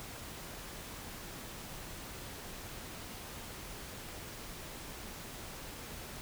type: silence
effects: pink hiss -46 dBFS RMS until 6.21 s